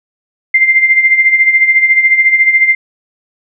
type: tone with tremolo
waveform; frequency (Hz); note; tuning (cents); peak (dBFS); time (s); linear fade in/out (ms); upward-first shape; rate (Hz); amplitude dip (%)
sine; 2093; C7; 0; -3; 0.54-2.75; 5; sine; 14; 65
effects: none